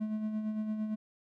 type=tone with tremolo; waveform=triangle; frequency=215.3 Hz; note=A3; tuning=37 cents flat; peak=-28 dBFS; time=0-0.96 s; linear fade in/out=20 ms; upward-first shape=sine; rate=8.8 Hz; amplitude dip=45%; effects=none